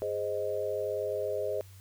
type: chord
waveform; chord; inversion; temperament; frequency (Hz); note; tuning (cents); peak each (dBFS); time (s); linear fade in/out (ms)
sine; Ab major; none; equal; 415.3 / 523.3 / 622.3; Ab4 / C5 / Eb5; 0 / 0 / 0; -34; 0.02-1.61; 0
effects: added 96 Hz sine -49 dBFS peak until 1.8 s + white hiss -59 dBFS RMS until 1.8 s